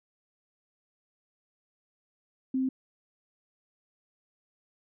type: tone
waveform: sine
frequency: 261.6 Hz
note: C4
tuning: in tune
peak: -25 dBFS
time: 2.54-2.69 s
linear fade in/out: 5 ms
effects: none